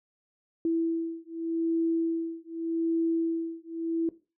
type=beating tone pair; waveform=sine; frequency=329.6 / 330.44 Hz; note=E4 / E4; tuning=0 / +4 cents; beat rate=0.84 Hz; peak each=-29 dBFS; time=0.65-4.09 s; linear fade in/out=2 ms; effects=noise-tail reverb RT60 0.3 s tail -17 dB re dry